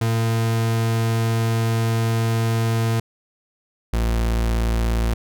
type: tone pair in turn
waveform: 40% pulse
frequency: 113.7 / 56.85 Hz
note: A#2 / A#1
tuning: -43 / -43 cents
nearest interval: octave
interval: 1200 cents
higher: first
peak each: -17 / -17 dBFS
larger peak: neither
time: 0.01-3 / 3.93-5.14 s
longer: first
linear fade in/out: 5 ms
effects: none